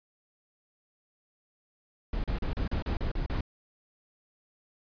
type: noise bursts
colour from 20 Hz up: brown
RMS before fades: -30 dBFS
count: 9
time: 2.13-3.408 s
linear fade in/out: 2 ms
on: 110 ms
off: 36 ms
effects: resampled to 11025 Hz